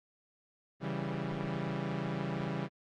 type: chord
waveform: sawtooth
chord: C# diminished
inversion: none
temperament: equal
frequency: 138.59 / 164.81 / 196 Hz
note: C#3 / E3 / G3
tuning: 0 / 0 / 0 cents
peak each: -34 dBFS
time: 0.8-2.69 s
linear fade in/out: 50 ms
effects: low-pass 3000 Hz 12 dB/octave + Opus 32 kbps